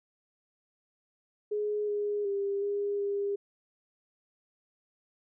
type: tone with pitch steps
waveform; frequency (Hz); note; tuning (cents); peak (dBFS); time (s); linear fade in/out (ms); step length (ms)
sine; 418.6 / 413.1 / 398.8 / 406 / 402.6; G#4 / G#4 / G4 / G#4 / G4; +14 / -9 / +30 / -39 / +46; -28; 1.51-3.36; 10; 370
effects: none